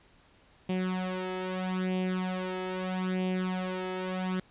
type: tone with flanger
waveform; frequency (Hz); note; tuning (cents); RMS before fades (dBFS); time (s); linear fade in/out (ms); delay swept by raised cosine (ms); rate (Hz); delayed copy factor
sawtooth; 185; F#3; 0; -32; 0.69-4.4; 5; 0.34 to 2.34; 0.78; +0.75
effects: pink hiss -61 dBFS RMS until 4.5 s + resampled to 8000 Hz